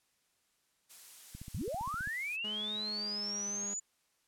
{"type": "noise", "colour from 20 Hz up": "blue", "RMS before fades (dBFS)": -50, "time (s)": [0.89, 2.37], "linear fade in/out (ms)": 20}
{"type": "click train", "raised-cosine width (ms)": 5, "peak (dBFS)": -33, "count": 12, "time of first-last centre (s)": [1.35, 2.074], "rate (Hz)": 15.2}
{"type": "linear sweep", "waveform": "sine", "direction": "up", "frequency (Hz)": [41.2, 7040], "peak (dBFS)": -35, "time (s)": [1.54, 3.8], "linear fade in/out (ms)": 10}
{"type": "tone with pitch glide", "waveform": "sawtooth", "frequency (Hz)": [211.5, 203], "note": ["G#3", "G#3"], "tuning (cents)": [32, -39], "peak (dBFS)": -40, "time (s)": [2.44, 3.74], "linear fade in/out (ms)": 5, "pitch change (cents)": -71, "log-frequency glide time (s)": [2.86, 3.43]}
{"effects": ["white hiss -75 dBFS RMS until 4.27 s", "low-pass 11000 Hz 12 dB/octave"]}